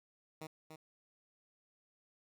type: tone with echo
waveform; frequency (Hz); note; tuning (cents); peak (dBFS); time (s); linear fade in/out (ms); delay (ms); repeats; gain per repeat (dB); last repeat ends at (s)
10% pulse; 157.2; D#3; +18; -36; 0.41-0.47; 5; 290; 1; -6; 0.76
effects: none